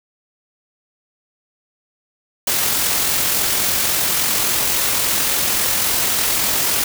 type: noise with amplitude modulation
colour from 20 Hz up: white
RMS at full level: -17 dBFS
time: 2.47-6.84 s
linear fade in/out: 5 ms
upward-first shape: sine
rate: 43.6 Hz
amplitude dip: 25%
effects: none